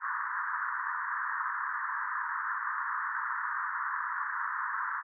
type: band-pass noise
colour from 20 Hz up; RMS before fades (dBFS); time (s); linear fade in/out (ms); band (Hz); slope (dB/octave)
pink; -34; 0-5.03; 50; 970 to 1800; 96
effects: none